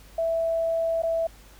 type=tone with dropouts; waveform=sine; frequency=659.3 Hz; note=E5; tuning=in tune; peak=-22 dBFS; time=0.18-1.27 s; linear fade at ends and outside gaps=5 ms; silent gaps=1.022-1.033 s; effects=added 50 Hz sine -49 dBFS peak until 1.59 s + pink hiss -53 dBFS RMS until 1.59 s